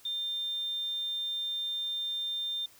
sine tone, 3600 Hz, A7, 39 cents sharp, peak -31 dBFS, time 0.05-2.66 s, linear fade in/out 5 ms, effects white hiss -58 dBFS RMS until 2.79 s

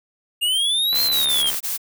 square linear two-way sweep, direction up then down, 2798 to 4186 to 3123 Hz, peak -18 dBFS, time 0.41-1.51 s, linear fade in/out 20 ms, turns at 1.03 s
click train, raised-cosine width 0.3 ms, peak -15 dBFS, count 44, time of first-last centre 0.93-1.544 s, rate 70 Hz
blue noise bursts, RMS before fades -25 dBFS, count 5, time 0.94-1.778 s, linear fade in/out 20 ms, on 150 ms, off 22 ms
effects none

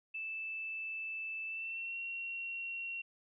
sine tone with pitch glide, 2637 to 2736 Hz, E7 to F7, 0 to -36 cents, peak -38 dBFS, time 0.14-3.02 s, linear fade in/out 10 ms, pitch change +64 cents, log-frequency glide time 1.46-1.97 s, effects none

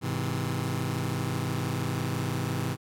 sawtooth chord, Ab augmented, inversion none, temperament just, 103.83 / 129.78 / 162.23 Hz, Ab2 / C3 / E3, 0 / -14 / -27 cents, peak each -29 / -27 / -29 dBFS, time 0.01-2.77 s, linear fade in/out 50 ms, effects AAC 64 kbps

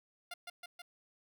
10% pulse tone with echo, 701 Hz, F5, 6 cents sharp, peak -33 dBFS, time 0.31-0.34 s, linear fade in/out 5 ms, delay 160 ms, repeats 3, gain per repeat -2 dB, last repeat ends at 0.82 s, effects none

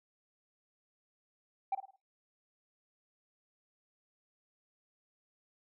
sine tone with echo, 780 Hz, G5, 9 cents flat, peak -27 dBFS, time 1.72-1.75 s, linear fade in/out 5 ms, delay 53 ms, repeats 4, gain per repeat -9 dB, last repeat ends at 1.962 s, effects noise-tail reverb RT60 0.3 s tail -24 dB re dry + tanh soft clip ceiling -27 dBFS

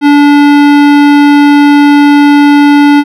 sine tone with hard clipping, 289.1 Hz, D4, 27 cents flat, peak -3 dBFS, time 0.01-3.04 s, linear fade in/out 50 ms, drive 18 dB, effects none

